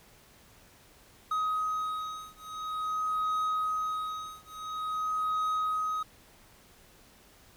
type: beating tone pair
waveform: triangle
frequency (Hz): 1260 / 1260.48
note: D#6 / D#6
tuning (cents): +21 / +22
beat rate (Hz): 0.48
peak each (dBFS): -31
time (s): 1.31-6.03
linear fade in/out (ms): 5
effects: pink hiss -58 dBFS RMS until 7.56 s